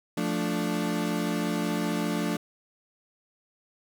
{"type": "chord", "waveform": "35% pulse", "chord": "D minor", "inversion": "first", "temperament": "equal", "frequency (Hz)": [174.61, 220, 293.7], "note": ["F3", "A3", "D4"], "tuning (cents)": [0, 0, 0], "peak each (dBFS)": -29, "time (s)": [0.17, 2.37], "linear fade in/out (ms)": 5, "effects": []}